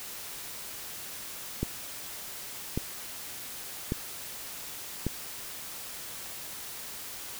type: click train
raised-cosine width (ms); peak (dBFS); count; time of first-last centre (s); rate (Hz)
3; -15; 4; 1.63-5.066; 0.873
effects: white hiss -41 dBFS RMS until 7.39 s